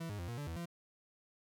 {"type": "tone with pitch steps", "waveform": "40% pulse", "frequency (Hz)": [165.3, 103.1, 86.6, 118.6, 145.3, 82.2, 171.1], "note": ["E3", "G#2", "F2", "A#2", "D3", "E2", "F3"], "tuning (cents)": [5, -12, -14, 30, -18, -4, -35], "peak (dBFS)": -39, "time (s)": [0, 0.658], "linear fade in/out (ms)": 10, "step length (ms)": 94, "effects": []}